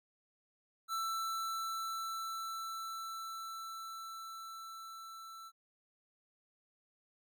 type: tone with level ramp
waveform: square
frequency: 1331 Hz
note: E6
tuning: 16 cents sharp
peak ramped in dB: -35 to -49 dBFS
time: 0.88-5.52 s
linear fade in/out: 50 ms
effects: none